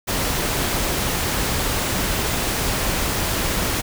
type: noise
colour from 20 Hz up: pink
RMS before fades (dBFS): -22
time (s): 0.07-3.82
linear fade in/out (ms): 20
effects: none